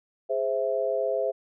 sine chord, Ab augmented, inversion none, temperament equal, 415.3 / 523.3 / 659.3 Hz, Ab4 / C5 / E5, 0 / 0 / 0 cents, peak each -30 / -27 / -28 dBFS, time 0.29-1.32 s, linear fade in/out 20 ms, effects none

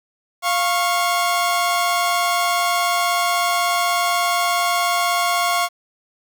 sawtooth tone pair together, 698.5 / 1096 Hz, F5 / C#6, 0 / -20 cents, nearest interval minor sixth, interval 780 cents, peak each -16 dBFS, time 0.42-5.69 s, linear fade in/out 50 ms, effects 8-bit

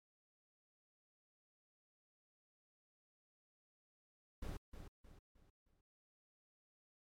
brown noise with echo, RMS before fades -44 dBFS, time 4.42-4.57 s, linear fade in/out 5 ms, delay 310 ms, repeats 4, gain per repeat -8 dB, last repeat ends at 5.81 s, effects MP3 64 kbps

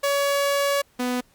sawtooth tone pair in turn, 564 / 248.6 Hz, C#5 / B3, +30 / +12 cents, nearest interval octave + major second, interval 1418 cents, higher first, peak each -16 / -19 dBFS, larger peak first, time 0.03-0.82 / 0.99-1.21 s, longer first, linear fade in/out 10 ms, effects pink hiss -60 dBFS RMS until 1.34 s + Opus 48 kbps

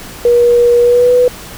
sine tone with pitch glide, 479.4 to 494.6 Hz, A#4 to B4, +48 to +3 cents, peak -5 dBFS, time 0.25-1.28 s, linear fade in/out 2 ms, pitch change +55 cents, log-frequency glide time 0.8-1.13 s, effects pink hiss -30 dBFS RMS until 1.57 s

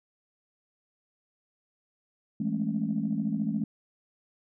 sine chord, A major seventh, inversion second, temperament just, 165 / 206.2 / 220 / 275 Hz, E3 / G#3 / A3 / C#4, +2 / -12 / 0 / -14 cents, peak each -34 / -30 / -30 / -34 dBFS, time 2.4-3.64 s, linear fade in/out 5 ms, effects tanh soft clip ceiling -17 dBFS

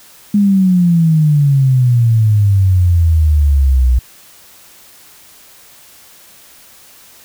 sine exponential sweep, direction down, 207.7 to 60.4 Hz, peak -7 dBFS, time 0.34-3.99 s, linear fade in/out 5 ms, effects white hiss -42 dBFS RMS until 7.24 s

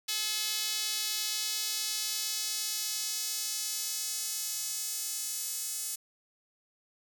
sawtooth tone with high-pass filter sweep, 428.6 Hz, A4, 45 cents flat, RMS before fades -34 dBFS, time 0.08-5.96 s, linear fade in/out 10 ms, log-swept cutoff 3800 to 7600 Hz, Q 1.3, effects none

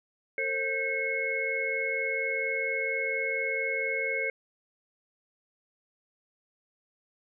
sine tone cluster, 450.7 / 535 / 1572 / 2181 Hz, A4 / C5 / G6 / C#7, +42 / +38 / +4 / -29 cents, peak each -35 / -35 / -37 / -29 dBFS, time 0.38-4.3 s, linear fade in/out 2 ms, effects none

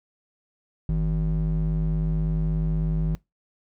triangle ring-modulated tone, 103.83 Hz, G#2, in tune, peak -16 dBFS, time 0.89-3.15 s, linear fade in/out 0 ms, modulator 55.6 Hz, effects noise-tail reverb RT60 0.2 s tail -23 dB re dry

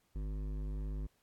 sine tone with hard clipping, 50.9 Hz, G#1, 34 cents flat, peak -38 dBFS, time 0.15-1.07 s, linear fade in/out 10 ms, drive 13 dB, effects pink hiss -75 dBFS RMS until 1.22 s + AAC 64 kbps

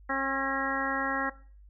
harmonic tone with a mistuned harmonic, 270.3 Hz, C#4, 44 cents flat, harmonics 1 / 2 / 3 / 4 / 5 / 6 / 7, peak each -35 / -35 / -35 / -35 / -35 / -35 / -35 dBFS, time 0.09-1.3 s, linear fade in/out 10 ms, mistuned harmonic 6, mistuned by +19 cents, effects noise-tail reverb RT60 0.4 s tail -17 dB re dry + added 50 Hz sine -50 dBFS peak until 1.69 s

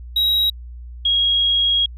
triangle / sine tone pair in turn, 3833 / 3289 Hz, A#7 / G#7, +47 / -18 cents, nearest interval minor third, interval 265 cents, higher first, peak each -13 / -14 dBFS, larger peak first, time 0.16-0.5 / 1.05-1.86 s, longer second, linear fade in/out 5 ms, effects added 60 Hz sine -32 dBFS peak until 1.97 s

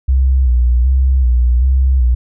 sine tone with vibrato, 63.1 Hz, B1, 38 cents sharp, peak -8 dBFS, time 0.08-2.15 s, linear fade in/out 10 ms, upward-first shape square, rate 1.3 Hz, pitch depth 65 cents each way, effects none

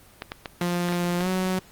clicks, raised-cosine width 0.3 ms, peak -14 dBFS, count 7, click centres 0.221 / 0.319 / 0.458 / 0.617 / 0.887 / 0.925 / 1.208 s
sawtooth tone with pitch glide, 175.4 to 185.83 Hz, F3 to F#3, +8 to +8 cents, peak -19 dBFS, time 0.61-1.59 s, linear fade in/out 2 ms, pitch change +100 cents, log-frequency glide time 1.18-1.28 s
effects pink hiss -52 dBFS RMS until 1.71 s + Opus 24 kbps

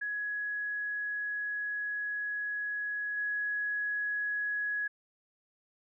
sine tone with level steps, 1676 Hz, G#6, 15 cents sharp, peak -32 / -30 dBFS, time 0.01-4.88 s, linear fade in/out 10 ms, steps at 3.17 s, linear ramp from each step 5 ms, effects none

